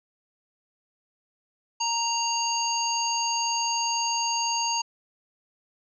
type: harmonic tone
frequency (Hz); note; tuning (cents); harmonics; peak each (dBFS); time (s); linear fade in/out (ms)
931; A#5; -2; 1 / 3 / 5 / 7; -27 / -32 / -30 / -30; 1.8-4.82; 10
effects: none